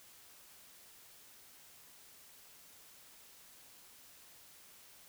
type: silence
effects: white hiss -59 dBFS RMS until 5.08 s